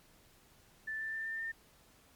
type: tone with pitch steps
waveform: sine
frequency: 1760 / 1772.2 / 1784.6 / 1797 / 1809.5 Hz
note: A6 / A6 / A6 / A6 / A6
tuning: 0 / +12 / +24 / +36 / +48 cents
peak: -36 dBFS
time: 0.87-1.52 s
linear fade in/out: 10 ms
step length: 130 ms
effects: pink hiss -64 dBFS RMS until 2.15 s + MP3 96 kbps